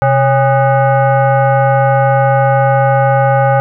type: tone with frequency modulation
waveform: sine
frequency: 130 Hz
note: C3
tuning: 11 cents flat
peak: -7 dBFS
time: 0.02-3.6 s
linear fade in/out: 0 ms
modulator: 682 Hz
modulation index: 1.4
effects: none